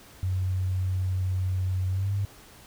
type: tone with pitch glide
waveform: sine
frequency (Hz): 93 to 99.67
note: F#2 to G2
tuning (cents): +9 to +29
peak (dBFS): -24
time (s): 0.23-2.25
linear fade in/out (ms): 0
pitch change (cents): +120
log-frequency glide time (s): 1.9-2.11
effects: pink hiss -51 dBFS RMS until 2.66 s